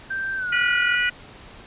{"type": "tone with pitch glide", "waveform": "sine", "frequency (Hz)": [1567, 1420.4], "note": ["G6", "F6"], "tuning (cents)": [-1, 29], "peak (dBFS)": -24, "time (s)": [0.1, 0.96], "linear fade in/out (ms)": 10, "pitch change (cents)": -170, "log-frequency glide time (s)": [0.36, 0.52]}
{"type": "harmonic tone", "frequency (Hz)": 487.8, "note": "B4", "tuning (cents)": -21, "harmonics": [3, 4, 5, 6], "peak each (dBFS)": [-22, -24, -26, -28], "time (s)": [0.52, 1.1], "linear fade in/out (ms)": 10}
{"effects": ["pink hiss -44 dBFS RMS until 1.66 s", "resampled to 8000 Hz"]}